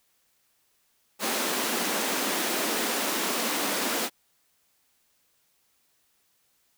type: high-pass noise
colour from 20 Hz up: pink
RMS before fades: -28 dBFS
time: 1.19-4.1 s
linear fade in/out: 50 ms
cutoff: 210 Hz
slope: 48 dB/octave
effects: white hiss -69 dBFS RMS until 6.77 s